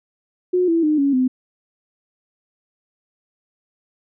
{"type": "tone with pitch steps", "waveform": "sine", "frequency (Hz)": [362.3, 332.2, 304.7, 279.4, 256.2], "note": ["F#4", "E4", "D#4", "C#4", "C4"], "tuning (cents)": [-36, 13, -36, 14, -36], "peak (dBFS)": -14, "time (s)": [0.53, 1.28], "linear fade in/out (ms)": 10, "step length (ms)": 150, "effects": []}